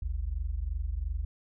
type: tone pair together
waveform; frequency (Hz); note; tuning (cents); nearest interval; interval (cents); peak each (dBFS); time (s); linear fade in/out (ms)
sine; 50.12 / 73; G1 / D2; +39 / -10; perfect fifth; 651; -32 / -33; 0.02-1.25; 5
effects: none